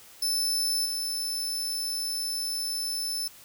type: tone with level steps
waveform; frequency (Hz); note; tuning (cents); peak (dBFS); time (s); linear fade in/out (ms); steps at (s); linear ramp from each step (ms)
sawtooth; 5274; E8; 0; -22 / -26; 0.22-3.28; 5; 0.85; 10
effects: white hiss -51 dBFS RMS until 3.44 s